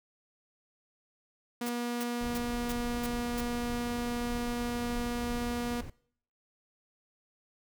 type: tone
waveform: sawtooth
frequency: 240 Hz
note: B3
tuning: 49 cents flat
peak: -28 dBFS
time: 1.61-5.81 s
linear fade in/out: 5 ms
type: noise bursts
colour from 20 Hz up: white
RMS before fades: -40 dBFS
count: 6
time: 1.66-3.408 s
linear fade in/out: 5 ms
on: 33 ms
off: 310 ms
type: noise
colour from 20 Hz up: brown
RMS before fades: -41 dBFS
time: 2.21-5.9 s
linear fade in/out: 2 ms
effects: noise-tail reverb RT60 0.6 s tail -23 dB re dry